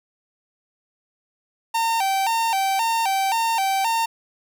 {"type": "tone with vibrato", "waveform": "45% pulse", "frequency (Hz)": 841, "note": "G#5", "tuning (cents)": 22, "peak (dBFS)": -19, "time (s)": [1.74, 4.06], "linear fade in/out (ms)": 10, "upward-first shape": "square", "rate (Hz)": 1.9, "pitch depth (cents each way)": 140, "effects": []}